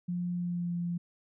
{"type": "tone with pitch glide", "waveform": "sine", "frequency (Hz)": [176.5, 173.17], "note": ["F3", "F3"], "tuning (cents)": [19, -14], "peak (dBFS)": -30, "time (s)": [0.08, 0.98], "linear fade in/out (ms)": 10, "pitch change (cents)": -33, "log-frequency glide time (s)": [0.32, 0.75], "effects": []}